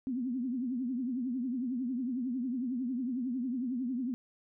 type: tone with vibrato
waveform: sine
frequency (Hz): 250.6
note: B3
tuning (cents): +25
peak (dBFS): -31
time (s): 0.07-4.14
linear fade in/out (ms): 0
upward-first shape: triangle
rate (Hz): 11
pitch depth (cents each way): 160
effects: none